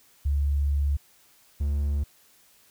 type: tone pair in turn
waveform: sine / triangle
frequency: 71.2 / 71.82 Hz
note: C#2 / D2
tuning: +47 / -38 cents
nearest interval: unison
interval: 15 cents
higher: second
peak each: -21 dBFS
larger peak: neither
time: 0.25-0.97 / 1.6-2.04 s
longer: first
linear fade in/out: 10 ms
effects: white hiss -59 dBFS RMS until 2.7 s